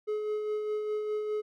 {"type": "tone with tremolo", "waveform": "triangle", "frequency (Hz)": 424.7, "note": "G#4", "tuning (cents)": 39, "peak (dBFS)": -26, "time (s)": [0.07, 1.42], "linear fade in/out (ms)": 20, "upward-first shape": "sine", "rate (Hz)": 4.9, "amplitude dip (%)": 35, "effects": []}